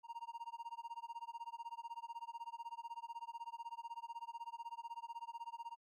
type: tone with tremolo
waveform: triangle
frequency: 932.3 Hz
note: A#5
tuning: in tune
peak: -40 dBFS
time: 0.03-5.77 s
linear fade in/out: 50 ms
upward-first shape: sine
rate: 16 Hz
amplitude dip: 100%
effects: none